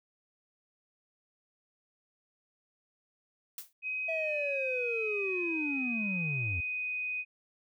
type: noise with exponential decay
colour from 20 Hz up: blue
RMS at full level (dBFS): -37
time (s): 3.58-3.73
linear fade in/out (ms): 2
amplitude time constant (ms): 31
type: tone with pitch glide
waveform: sine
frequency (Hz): 2522 to 2497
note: D#7 to D#7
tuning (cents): +23 to +6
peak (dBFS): -32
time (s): 3.82-7.25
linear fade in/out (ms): 50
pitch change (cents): -17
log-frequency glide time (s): 5.08-6.8
type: linear sweep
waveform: triangle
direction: down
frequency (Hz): 659.3 to 77.8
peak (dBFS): -31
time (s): 4.08-6.61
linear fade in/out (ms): 10
effects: none